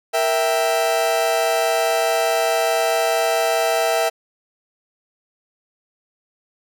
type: chord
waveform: 40% pulse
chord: E diminished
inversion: second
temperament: equal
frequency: 466.2 / 659.3 / 784 Hz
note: Bb4 / E5 / G5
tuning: 0 / 0 / 0 cents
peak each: -23 / -18 / -22 dBFS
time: 0.13-4.1 s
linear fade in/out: 20 ms
effects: none